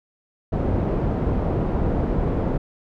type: low-pass noise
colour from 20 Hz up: pink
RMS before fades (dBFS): -22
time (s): 0.52-2.58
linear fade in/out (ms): 10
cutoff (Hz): 590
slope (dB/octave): 12
effects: none